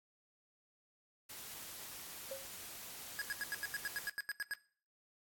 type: noise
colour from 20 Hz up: white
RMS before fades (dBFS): -49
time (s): 1.29-4.1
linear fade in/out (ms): 10
type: tone with exponential decay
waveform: sine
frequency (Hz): 541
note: C#5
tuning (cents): -42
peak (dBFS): -38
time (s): 2.31-2.55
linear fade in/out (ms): 5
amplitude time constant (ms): 52
type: tone bursts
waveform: square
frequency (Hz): 1661.2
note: G#6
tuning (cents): 0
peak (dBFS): -37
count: 13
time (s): 3.19-4.536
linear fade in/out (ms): 0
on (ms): 26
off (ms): 84
effects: noise-tail reverb RT60 0.5 s tail -20 dB re dry + AAC 64 kbps